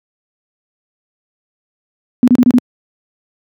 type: tone bursts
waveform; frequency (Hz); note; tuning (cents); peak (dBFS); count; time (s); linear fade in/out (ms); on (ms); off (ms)
sine; 246.9; B3; 0; -4; 5; 2.23-2.584; 0; 46; 31
effects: high-pass 150 Hz 12 dB/octave